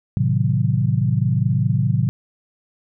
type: chord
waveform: sine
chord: A diminished seventh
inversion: none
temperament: equal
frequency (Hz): 110 / 130.81 / 155.56 / 185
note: A2 / C3 / Eb3 / Gb3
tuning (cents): 0 / 0 / 0 / 0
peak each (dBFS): -20 / -19 / -23 / -24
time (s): 0.17-2.09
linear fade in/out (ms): 0
effects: none